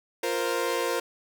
sawtooth chord, F suspended fourth, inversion none, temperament equal, 349.2 / 466.2 / 523.3 Hz, F4 / Bb4 / C5, 0 / 0 / 0 cents, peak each -28 / -25 / -26 dBFS, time 0.23-1 s, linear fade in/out 5 ms, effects none

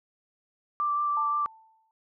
sine tone with vibrato, 1174.7 Hz, D6, in tune, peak -24 dBFS, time 0.8-1.46 s, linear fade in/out 0 ms, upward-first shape sine, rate 5.7 Hz, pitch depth 12 cents each way
sine tone with exponential decay, 887 Hz, A5, 14 cents sharp, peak -30 dBFS, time 1.17-1.91 s, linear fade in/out 1 ms, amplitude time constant 160 ms
effects none

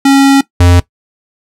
square tone pair in turn, 274.6 / 88.16 Hz, C#4 / F2, -16 / +17 cents, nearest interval octave + minor sixth, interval 1967 cents, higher first, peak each -4 dBFS, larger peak neither, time 0.05-0.41 / 0.6-0.8 s, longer first, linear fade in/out 5 ms, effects noise-tail reverb RT60 0.1 s tail -18 dB re dry + low-pass 11000 Hz 12 dB/octave

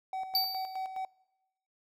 triangle tone with tremolo, 758 Hz, F#5, 42 cents sharp, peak -31 dBFS, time 0.13-1.05 s, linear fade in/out 2 ms, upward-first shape square, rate 4.8 Hz, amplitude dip 60%
square tone with exponential decay, 4618 Hz, D8, 30 cents flat, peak -24 dBFS, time 0.35-0.86 s, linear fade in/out 1 ms, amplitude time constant 110 ms
effects noise-tail reverb RT60 1.0 s tail -24 dB re dry

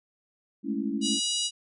sine chord, A major seventh, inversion third, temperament equal, 207.7 / 220 / 277.2 / 329.6 Hz, G#3 / A3 / C#4 / E4, 0 / 0 / 0 / 0 cents, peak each -33 / -32 / -31 / -35 dBFS, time 0.63-1.2 s, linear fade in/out 50 ms
harmonic tone, 968 Hz, B5, 35 cents flat, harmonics 3 / 4 / 5 / 6 / 7 / 8 / 9 / 10, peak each -30 / -32 / -34 / -36 / -37 / -38 / -39 / -40 dBFS, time 1.01-1.51 s, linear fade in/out 50 ms
effects none

